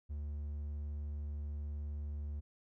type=tone; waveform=triangle; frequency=73.42 Hz; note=D2; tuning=in tune; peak=-36 dBFS; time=0.09-2.41 s; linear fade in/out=20 ms; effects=none